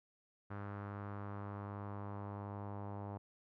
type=tone with low-pass filter sweep; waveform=sawtooth; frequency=101.3 Hz; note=G#2; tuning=43 cents flat; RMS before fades=-45 dBFS; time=0.5-3.18 s; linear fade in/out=10 ms; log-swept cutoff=1400 to 880 Hz; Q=2.5; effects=none